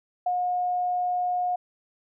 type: tone with ADSR envelope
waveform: sine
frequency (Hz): 720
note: F#5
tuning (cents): -47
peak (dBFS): -21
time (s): 0.26-1.56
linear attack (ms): 6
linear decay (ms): 50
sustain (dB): -2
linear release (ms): 8
effects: none